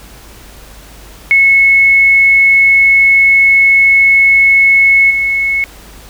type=tone with level steps; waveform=sine; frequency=2193 Hz; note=C#7; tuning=19 cents flat; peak=-4 / -10 dBFS; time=1.31-5.64 s; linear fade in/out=0 ms; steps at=5.1 s; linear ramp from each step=10 ms; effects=added 50 Hz sine -36 dBFS peak until 6.09 s + pink hiss -37 dBFS RMS until 6.09 s